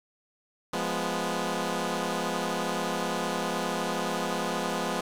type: chord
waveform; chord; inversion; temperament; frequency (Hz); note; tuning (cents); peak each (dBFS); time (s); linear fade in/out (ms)
10% pulse; F diminished; none; equal; 174.61 / 207.7 / 246.9; F3 / Ab3 / Cb4; 0 / 0 / 0; -24; 0.73-5.01; 5
effects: low-pass 11000 Hz 12 dB/octave + 8-bit